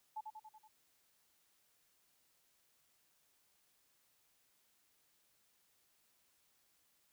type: tone with echo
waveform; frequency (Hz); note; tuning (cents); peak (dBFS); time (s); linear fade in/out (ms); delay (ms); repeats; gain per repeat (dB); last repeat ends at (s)
sine; 865; A5; -30; -40; 0.16-0.21; 10; 94; 5; -4; 0.68
effects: white hiss -75 dBFS RMS until 7.12 s